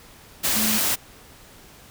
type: tone in noise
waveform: sine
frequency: 217.4 Hz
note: A3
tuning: 21 cents flat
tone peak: -25 dBFS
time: 0.55-0.79 s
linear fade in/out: 20 ms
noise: white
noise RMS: -22 dBFS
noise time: 0.43-0.96 s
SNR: -6 dB
effects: pink hiss -48 dBFS RMS until 1.9 s